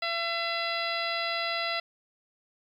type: harmonic tone with a mistuned harmonic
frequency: 675 Hz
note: E5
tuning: 41 cents sharp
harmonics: 1 / 2 / 3 / 4 / 5 / 6 / 7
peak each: -34 / -35 / -34 / -36 / -39 / -37 / -39 dBFS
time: 0.02-1.8 s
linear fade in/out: 5 ms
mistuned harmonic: 7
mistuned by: +48 cents
effects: 10-bit